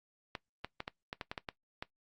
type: clicks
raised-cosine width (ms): 0.3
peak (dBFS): -22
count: 10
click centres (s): 0.352 / 0.646 / 0.804 / 0.879 / 1.129 / 1.212 / 1.315 / 1.378 / 1.488 / 1.825
effects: noise-tail reverb RT60 0.1 s tail -18 dB re dry + Opus 48 kbps